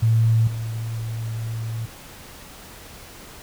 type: tone with level steps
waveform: sine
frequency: 112.9 Hz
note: A2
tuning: 45 cents sharp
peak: -14 / -25 dBFS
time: 0.02-1.86 s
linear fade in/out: 10 ms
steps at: 0.47 s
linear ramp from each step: 5 ms
effects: pink hiss -42 dBFS RMS until 3.42 s